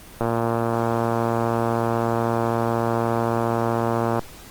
click train, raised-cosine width 1 ms, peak -8 dBFS, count 463, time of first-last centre 0.21-4.193 s, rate 116 Hz, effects pink hiss -43 dBFS RMS until 4.5 s + Opus 24 kbps

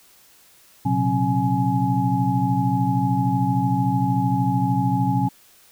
sine tone cluster, 118.7 / 131.9 / 182.3 / 270 / 840 Hz, A#2 / C3 / F#3 / C#4 / G#5, +32 / +14 / -25 / -45 / +19 cents, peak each -24 dBFS, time 0.85-5.29 s, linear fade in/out 10 ms, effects white hiss -53 dBFS RMS until 5.71 s

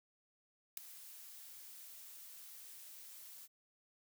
blue noise with ADSR envelope, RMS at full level -36 dBFS, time 0.77-3.48 s, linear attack 4 ms, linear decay 4 ms, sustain -18 dB, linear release 37 ms, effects none

